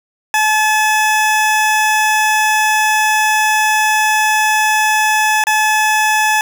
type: tone with dropouts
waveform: 20% pulse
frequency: 860 Hz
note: A5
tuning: 40 cents flat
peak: -6 dBFS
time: 0.34-6.41 s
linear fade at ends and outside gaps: 1 ms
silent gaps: 5.439-5.469 s
effects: none